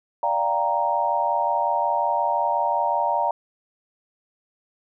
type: chord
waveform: sine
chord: G minor seventh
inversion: second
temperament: equal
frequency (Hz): 587.3 / 698.5 / 784 / 932.3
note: D5 / F5 / G5 / Bb5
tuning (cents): 0 / 0 / 0 / 0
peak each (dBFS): -27 / -26 / -27 / -22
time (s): 0.23-3.31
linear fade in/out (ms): 2
effects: none